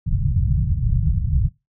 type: low-pass noise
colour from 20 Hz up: white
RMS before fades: -19 dBFS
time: 0.06-1.49 s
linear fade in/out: 20 ms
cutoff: 150 Hz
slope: 48 dB/octave
effects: noise-tail reverb RT60 0.2 s tail -18 dB re dry